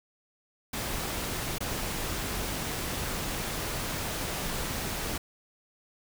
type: noise with dropouts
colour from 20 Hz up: pink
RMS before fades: -33 dBFS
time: 0.73-5.18 s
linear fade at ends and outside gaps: 5 ms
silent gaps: 1.584-1.605 s
effects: none